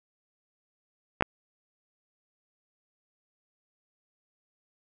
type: clicks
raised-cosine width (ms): 0.5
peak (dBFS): -7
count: 2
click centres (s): 1.209 / 1.224
effects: none